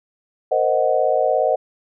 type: chord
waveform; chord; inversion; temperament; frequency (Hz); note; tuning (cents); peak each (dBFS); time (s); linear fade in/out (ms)
sine; C half-diminished seventh; third; equal; 466.2 / 523.3 / 622.3 / 740; Bb4 / C5 / Eb5 / Gb5; 0 / 0 / 0 / 0; -23 / -20 / -19 / -21; 0.51-1.56; 10
effects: none